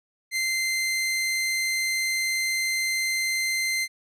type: tone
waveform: sawtooth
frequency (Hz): 2079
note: C7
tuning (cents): -12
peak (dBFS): -20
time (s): 0.31-3.88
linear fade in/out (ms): 50
effects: low-pass 12000 Hz 12 dB/octave